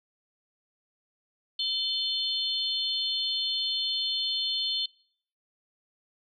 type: tone cluster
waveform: sine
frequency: 3055 / 3550 / 4287 Hz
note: G7 / A7 / C8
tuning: -45 / +15 / +41 cents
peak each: -31 dBFS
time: 1.59-4.86 s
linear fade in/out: 5 ms
effects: noise-tail reverb RT60 0.6 s tail -23 dB re dry